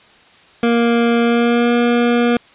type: tone with pitch glide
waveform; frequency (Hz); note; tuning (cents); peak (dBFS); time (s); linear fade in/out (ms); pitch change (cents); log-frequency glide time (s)
25% pulse; 234.5 to 239; A#3 to A#3; +11 to +43; -8; 0.63-2.37; 2; +32; 1.22-1.73
effects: white hiss -47 dBFS RMS until 2.54 s + resampled to 8000 Hz